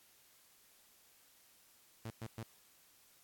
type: tone bursts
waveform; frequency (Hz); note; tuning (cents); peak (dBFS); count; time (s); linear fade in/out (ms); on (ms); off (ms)
sawtooth; 113.3; A#2; -49; -38; 3; 2.05-2.432; 5; 54; 110
effects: white hiss -66 dBFS RMS until 3.23 s + AAC 64 kbps